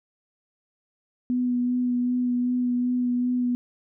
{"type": "tone with vibrato", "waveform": "sine", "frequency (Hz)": 246.9, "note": "B3", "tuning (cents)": 0, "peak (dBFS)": -21, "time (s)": [1.3, 3.55], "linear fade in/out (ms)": 0, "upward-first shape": "sine", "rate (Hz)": 2.6, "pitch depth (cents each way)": 15, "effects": []}